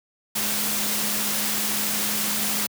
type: tone in noise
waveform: sine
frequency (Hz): 209.7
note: G#3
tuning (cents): +17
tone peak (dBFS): -34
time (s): 0.35-2.67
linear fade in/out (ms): 10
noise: white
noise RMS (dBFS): -25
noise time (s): 0.35-2.67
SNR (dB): -12
effects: high-pass 100 Hz 12 dB/octave

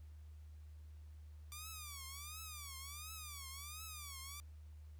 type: tone with vibrato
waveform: 5% pulse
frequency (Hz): 1174.7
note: D6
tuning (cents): 0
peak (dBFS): -37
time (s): 1.52-4.4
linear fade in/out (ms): 0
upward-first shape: triangle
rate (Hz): 1.4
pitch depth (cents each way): 190
effects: added 76 Hz sine -52 dBFS peak until 4.99 s + pink hiss -75 dBFS RMS until 4.99 s

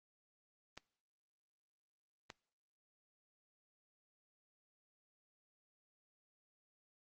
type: clicks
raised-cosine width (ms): 0.2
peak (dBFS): -29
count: 2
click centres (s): 0.776 / 2.302
effects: noise-tail reverb RT60 0.6 s tail -25 dB re dry + Opus 24 kbps

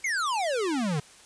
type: exponential sweep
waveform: square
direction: down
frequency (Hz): 2248 to 138.59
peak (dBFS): -26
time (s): 0.04-1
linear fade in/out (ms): 5
effects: white hiss -52 dBFS RMS until 1.25 s + resampled to 22050 Hz

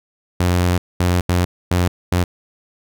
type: tone bursts at uneven times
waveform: sawtooth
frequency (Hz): 89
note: F2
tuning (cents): +33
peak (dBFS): -10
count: 5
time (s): 0.4-0.78 / 1-1.21 / 1.29-1.45 / 1.71-1.88 / 2.12-2.24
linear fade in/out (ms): 5
effects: none

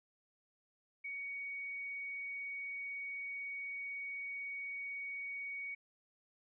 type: tone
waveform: sine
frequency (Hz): 2241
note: C#7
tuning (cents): +18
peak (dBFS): -40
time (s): 1.04-5.75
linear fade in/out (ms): 10
effects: none

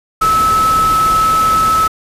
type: tone in noise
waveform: sine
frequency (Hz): 1300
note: E6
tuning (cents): -24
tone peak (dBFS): -9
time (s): 0.21-1.88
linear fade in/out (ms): 10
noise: pink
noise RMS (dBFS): -22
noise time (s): 0.21-1.88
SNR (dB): +10
effects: resampled to 32000 Hz

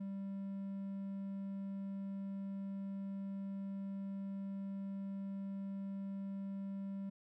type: tone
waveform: triangle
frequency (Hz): 196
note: G3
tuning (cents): 0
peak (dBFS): -38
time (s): 0-7.1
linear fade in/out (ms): 10
effects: none

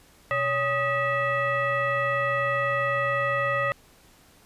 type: tone with frequency modulation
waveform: sine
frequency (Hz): 1250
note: D#6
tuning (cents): +8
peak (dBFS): -22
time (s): 0.31-3.72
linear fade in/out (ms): 0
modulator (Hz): 688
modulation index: 1.4
effects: pink hiss -56 dBFS RMS until 4.45 s + resampled to 32000 Hz

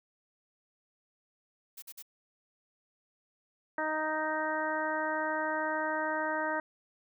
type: noise bursts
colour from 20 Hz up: blue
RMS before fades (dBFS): -45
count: 3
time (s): 1.77-2.025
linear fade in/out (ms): 10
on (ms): 53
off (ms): 48
type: harmonic tone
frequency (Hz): 311.1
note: D#4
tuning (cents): 0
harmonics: 1 / 2 / 3 / 4 / 5 / 6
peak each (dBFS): -39 / -35 / -35 / -40 / -36 / -39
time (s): 3.78-6.6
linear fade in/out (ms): 2
effects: none

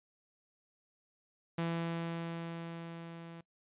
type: tone with level ramp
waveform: sawtooth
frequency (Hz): 167.3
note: E3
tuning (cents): +26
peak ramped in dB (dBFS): -28 to -43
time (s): 1.58-3.41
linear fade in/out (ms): 5
effects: noise-tail reverb RT60 0.1 s tail -21 dB re dry + resampled to 8000 Hz

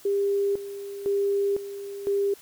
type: tone with tremolo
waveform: sine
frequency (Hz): 400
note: G4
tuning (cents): +35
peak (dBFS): -21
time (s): 0.05-2.34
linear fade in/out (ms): 5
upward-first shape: square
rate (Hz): 0.99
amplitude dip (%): 75
effects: white hiss -51 dBFS RMS until 2.41 s

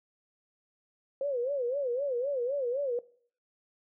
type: tone with vibrato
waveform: sine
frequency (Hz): 523.3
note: C5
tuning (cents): 0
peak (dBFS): -28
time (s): 1.21-2.99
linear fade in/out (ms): 2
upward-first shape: sine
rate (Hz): 3.9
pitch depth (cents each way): 170
effects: noise-tail reverb RT60 0.5 s tail -19 dB re dry

